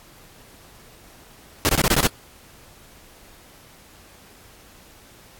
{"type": "noise bursts", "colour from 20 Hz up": "pink", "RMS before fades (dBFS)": -18, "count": 7, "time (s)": [1.65, 2.069], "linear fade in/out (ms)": 0, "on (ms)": 41, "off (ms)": 22, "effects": ["pink hiss -49 dBFS RMS until 5.39 s", "AAC 64 kbps"]}